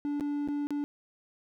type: tone with dropouts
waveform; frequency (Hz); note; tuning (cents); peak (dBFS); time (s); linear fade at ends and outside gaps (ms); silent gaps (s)
triangle; 290; D4; -22; -27; 0.05-0.84; 0; 0.198-0.208 / 0.476-0.486 / 0.67-0.706
effects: none